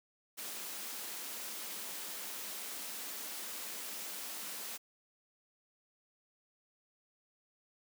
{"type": "high-pass noise", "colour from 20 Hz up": "white", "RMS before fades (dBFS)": -43, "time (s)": [0.37, 4.78], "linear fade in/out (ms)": 20, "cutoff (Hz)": 180, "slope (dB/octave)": 96, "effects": []}